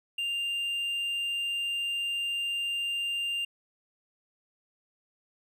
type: tone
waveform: triangle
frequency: 2794 Hz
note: F7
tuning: in tune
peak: -27 dBFS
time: 0.18-3.45 s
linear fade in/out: 5 ms
effects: none